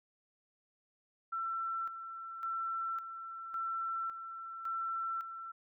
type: tone with tremolo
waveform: sine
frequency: 1343 Hz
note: E6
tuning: 32 cents sharp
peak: -34 dBFS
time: 1.32-5.52 s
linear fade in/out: 10 ms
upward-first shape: square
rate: 0.9 Hz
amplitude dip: 60%
effects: none